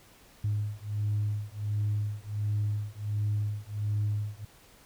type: beating tone pair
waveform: sine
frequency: 103.83 / 105.23 Hz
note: G#2 / G#2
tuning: 0 / +23 cents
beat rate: 1.4 Hz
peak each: -30 dBFS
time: 0.44-4.45 s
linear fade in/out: 5 ms
effects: tanh soft clip ceiling -22 dBFS + pink hiss -57 dBFS RMS until 4.85 s